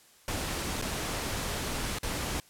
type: noise with dropouts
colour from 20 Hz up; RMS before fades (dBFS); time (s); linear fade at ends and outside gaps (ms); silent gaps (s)
pink; -33; 0.28-2.4; 1; 0.815-0.823 / 1.986-2.031
effects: white hiss -59 dBFS RMS until 2.49 s + low-pass 12000 Hz 12 dB/octave